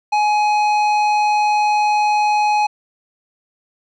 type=tone with tanh clipping; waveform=triangle; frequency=840 Hz; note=G#5; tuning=19 cents sharp; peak=-15 dBFS; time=0.12-2.67 s; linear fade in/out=10 ms; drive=16 dB; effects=none